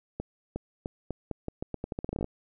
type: accelerating click train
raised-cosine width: 2 ms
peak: -19 dBFS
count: 19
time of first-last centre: 0.2-2.244 s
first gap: 360 ms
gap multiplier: 0.83
effects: none